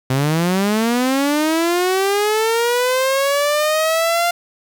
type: linear sweep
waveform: sawtooth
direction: up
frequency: 127 to 698.5 Hz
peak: -11 dBFS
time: 0.1-4.31 s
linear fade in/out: 5 ms
effects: 7-bit